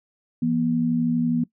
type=tone pair together; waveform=sine; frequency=168.2 / 240.4 Hz; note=E3 / B3; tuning=+35 / -46 cents; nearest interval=tritone; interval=619 cents; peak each=-25 / -20 dBFS; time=0.42-1.44 s; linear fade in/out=5 ms; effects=noise-tail reverb RT60 0.1 s tail -20 dB re dry